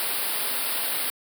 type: band-stop noise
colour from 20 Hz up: white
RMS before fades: -27 dBFS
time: 0-1.1 s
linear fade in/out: 0 ms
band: 5000 to 8600 Hz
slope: 96 dB/octave
effects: high-pass 300 Hz 12 dB/octave